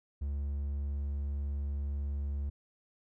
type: tone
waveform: triangle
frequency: 70.9 Hz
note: C#2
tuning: 40 cents sharp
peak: -30 dBFS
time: 0.21-2.5 s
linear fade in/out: 10 ms
effects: none